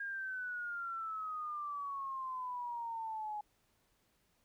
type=exponential sweep; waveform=sine; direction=down; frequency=1627 to 833 Hz; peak=-38 dBFS; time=0-3.41 s; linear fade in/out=5 ms; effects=pink hiss -75 dBFS RMS until 4.44 s